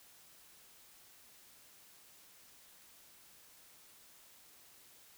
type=silence; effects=white hiss -61 dBFS RMS until 5.17 s